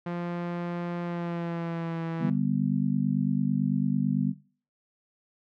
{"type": "tone with pitch glide", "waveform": "sawtooth", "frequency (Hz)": [173.6, 164.71], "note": ["F3", "E3"], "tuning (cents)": [-10, -1], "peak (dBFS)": -26, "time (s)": [0.06, 2.3], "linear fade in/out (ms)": 5, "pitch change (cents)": -91, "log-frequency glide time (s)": [1.03, 2.04]}
{"type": "chord", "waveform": "sine", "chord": "G major", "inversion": "second", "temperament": "just", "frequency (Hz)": [147, 196, 245], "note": ["D3", "G3", "B3"], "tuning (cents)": [2, 0, -14], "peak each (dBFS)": -28, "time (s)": [2.19, 4.34], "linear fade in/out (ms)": 50}
{"effects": ["noise-tail reverb RT60 0.4 s tail -17 dB re dry", "low-pass 2000 Hz 12 dB/octave"]}